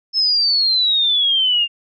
sine exponential sweep, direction down, 5274 to 2778 Hz, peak -13 dBFS, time 0.13-1.68 s, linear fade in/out 50 ms, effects none

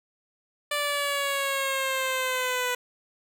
10% pulse exponential sweep, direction down, 587.3 to 493.9 Hz, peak -17 dBFS, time 0.71-2.75 s, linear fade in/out 5 ms, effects none

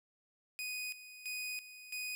sawtooth tone with tremolo, 2489 Hz, D#7, in tune, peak -35 dBFS, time 0.59-2.15 s, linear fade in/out 0 ms, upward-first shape square, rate 1.5 Hz, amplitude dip 75%, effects none

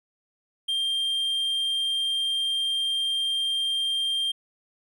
triangle tone, 3185 Hz, G7, 27 cents sharp, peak -22 dBFS, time 0.68-4.32 s, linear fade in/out 10 ms, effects none

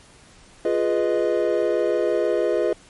triangle chord, F half-diminished seventh, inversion none, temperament equal, 349.2 / 415.3 / 493.9 / 622.3 Hz, F4 / Ab4 / Cb5 / Eb5, 0 / 0 / 0 / 0 cents, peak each -22 dBFS, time 0.65-2.73 s, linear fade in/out 2 ms, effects pink hiss -50 dBFS RMS until 2.89 s + MP3 48 kbps

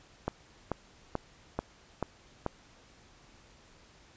click train, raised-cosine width 1 ms, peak -16 dBFS, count 6, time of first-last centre 0.28-2.463 s, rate 2.29 Hz, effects pink hiss -59 dBFS RMS until 4.16 s + resampled to 16000 Hz

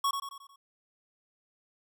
square tone with echo, 1108.7 Hz, C#6, in tune, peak -26 dBFS, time 0.04-0.11 s, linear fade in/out 5 ms, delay 90 ms, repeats 5, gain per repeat -6 dB, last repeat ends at 0.56 s, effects none

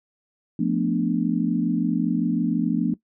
sine chord, B half-diminished seventh, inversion second, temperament equal, 174.61 / 220 / 246.9 / 293.7 Hz, F3 / A3 / B3 / D4, 0 / 0 / 0 / 0 cents, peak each -25 dBFS, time 0.59-2.94 s, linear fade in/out 5 ms, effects noise-tail reverb RT60 0.1 s tail -18 dB re dry

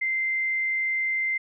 sine tone, 2083 Hz, C7, 8 cents flat, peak -23 dBFS, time 0.01-1.38 s, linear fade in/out 10 ms, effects none

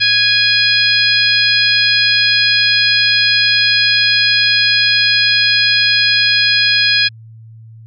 harmonic tone with a mistuned harmonic, 830.6 Hz, G#5, in tune, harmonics 2 / 3 / 4 / 5 / 6, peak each -16 / -16 / -16 / -16 / -16 dBFS, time 0-7.09 s, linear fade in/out 20 ms, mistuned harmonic 3, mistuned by -17 cents, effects added 112 Hz sine -34 dBFS peak until 7.86 s

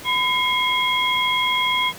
sine tone cluster, 1007 / 2150 / 3286 Hz, B5 / C7 / G#7, +33 / +47 / -19 cents, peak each -22 dBFS, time 0.04-1.93 s, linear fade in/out 50 ms, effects pink hiss -38 dBFS RMS until 1.98 s + high-pass 100 Hz 12 dB/octave

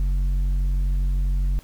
sine tone with tanh clipping, 46.25 Hz, F#1, in tune, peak -20 dBFS, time 0-1.59 s, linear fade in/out 0 ms, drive 7 dB, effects pink hiss -52 dBFS RMS until 1.63 s

